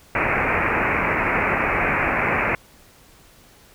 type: low-pass noise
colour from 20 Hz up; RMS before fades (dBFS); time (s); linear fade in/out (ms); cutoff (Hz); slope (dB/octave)
white; -21; 0.15-2.55; 2; 2500; 96
effects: pink hiss -51 dBFS RMS until 3.74 s